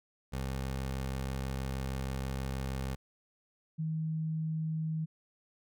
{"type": "tone pair in turn", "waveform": ["20% pulse", "sine"], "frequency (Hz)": [66.3, 158.56], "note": ["C2", "D#3"], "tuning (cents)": [23, 33], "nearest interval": "octave + minor third", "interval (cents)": 1510, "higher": "second", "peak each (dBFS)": [-29, -31], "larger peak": "first", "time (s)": [[0.32, 2.96], [3.78, 5.06]], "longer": "first", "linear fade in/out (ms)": 20, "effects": []}